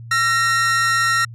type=tone pair together; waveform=45% pulse; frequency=1352.6 / 1864.7 Hz; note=E6 / A#6; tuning=+44 / 0 cents; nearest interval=tritone; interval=556 cents; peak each=-18 dBFS; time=0.11-1.25 s; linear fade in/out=5 ms; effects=added 116 Hz sine -33 dBFS peak until 1.34 s + low-pass 10000 Hz 12 dB/octave